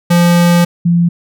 square / sine tone pair in turn, 173.3 / 171.71 Hz, F3 / F3, -13 / -29 cents, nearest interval unison, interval 16 cents, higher first, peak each -7 dBFS, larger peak neither, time 0.1-0.65 / 0.85-1.09 s, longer first, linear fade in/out 10 ms, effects none

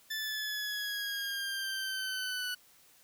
20% pulse exponential sweep, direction down, 1760 to 1480 Hz, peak -29 dBFS, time 0.1-2.55 s, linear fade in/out 10 ms, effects white hiss -62 dBFS RMS until 3.03 s

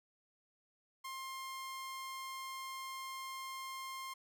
sawtooth tone, 1060 Hz, C6, 22 cents sharp, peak -39 dBFS, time 1.04-4.14 s, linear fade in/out 10 ms, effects none

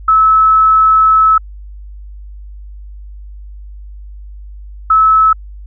sine tone pair in turn, 1300 / 1300 Hz, E6 / E6, -24 / -24 cents, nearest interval unison, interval 0 cents, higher neither, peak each -5 dBFS, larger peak neither, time 0.08-1.38 / 4.9-5.33 s, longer first, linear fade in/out 5 ms, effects added 50 Hz sine -28 dBFS peak until 5.66 s

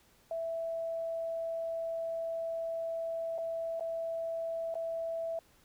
sine tone with dropouts, 660 Hz, E5, 2 cents sharp, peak -33 dBFS, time 0.31-5.39 s, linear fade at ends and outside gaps 2 ms, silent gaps 3.381-3.385 / 3.797-3.807 / 4.742-4.753 s, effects pink hiss -65 dBFS RMS until 5.64 s

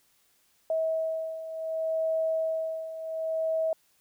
sine beating tone pair, 643 / 643.67 Hz, E5 / E5, -43 / -41 cents, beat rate 0.67 Hz, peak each -33 / -28 dBFS, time 0.7-3.73 s, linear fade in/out 2 ms, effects white hiss -67 dBFS RMS until 4 s

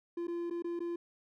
triangle tone with dropouts, 343.4 Hz, F4, 29 cents flat, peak -32 dBFS, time 0.17-0.96 s, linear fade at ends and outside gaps 5 ms, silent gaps 0.271-0.28 / 0.5-0.508 / 0.623-0.643 / 0.793-0.803 s, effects none

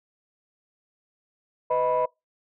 sine tone cluster, 501 / 629 / 985 Hz, B4 / D#5 / B5, +25 / +19 / -5 cents, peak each -24 dBFS, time 1.7-2.06 s, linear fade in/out 10 ms, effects noise-tail reverb RT60 0.2 s tail -24 dB re dry + tanh soft clip ceiling -15 dBFS

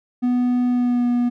triangle tone with pitch glide, 246.9 to 242.5 Hz, B3 to B3, 0 to -31 cents, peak -14 dBFS, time 0.22-1.3 s, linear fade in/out 20 ms, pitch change -31 cents, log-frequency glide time 0.68-1.07 s, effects none

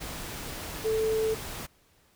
sine tone in noise, 440 Hz, A4, in tune, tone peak -24 dBFS, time 0.84-1.35 s, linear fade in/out 20 ms, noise pink, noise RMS -38 dBFS, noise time 0-1.67 s, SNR +11 dB, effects pink hiss -64 dBFS RMS until 2.15 s

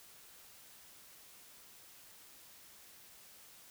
silence, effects white hiss -58 dBFS RMS until 3.7 s

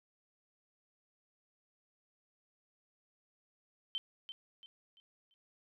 sine tone with echo, 3100 Hz, G7, 20 cents flat, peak -34 dBFS, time 3.95-3.98 s, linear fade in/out 0 ms, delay 340 ms, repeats 4, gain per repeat -9 dB, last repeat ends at 5.34 s, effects none

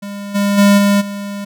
square tone with level steps, 201.7 Hz, G3, 50 cents sharp, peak -25 / -13 / -7 / -10 / -23 dBFS, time 0.02-1.45 s, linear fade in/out 10 ms, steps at 0.34 / 0.57 / 0.77 / 1 s, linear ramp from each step 20 ms, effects none

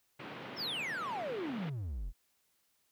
pink band-pass noise, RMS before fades -46 dBFS, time 0.19-1.7 s, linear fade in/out 10 ms, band 150 to 3200 Hz, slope 24 dB/octave
triangle exponential sweep, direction down, 5588 to 36.71 Hz, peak -34 dBFS, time 0.56-2.13 s, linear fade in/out 50 ms
effects white hiss -75 dBFS RMS until 2.91 s

